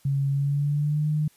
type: tone with pitch glide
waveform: sine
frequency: 138.59 to 152.01 Hz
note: C#3 to D#3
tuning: 0 to -40 cents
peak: -21 dBFS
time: 0.05-1.28 s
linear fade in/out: 5 ms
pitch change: +160 cents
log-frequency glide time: 0.3-1.08 s
effects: white hiss -60 dBFS RMS until 1.36 s + resampled to 32000 Hz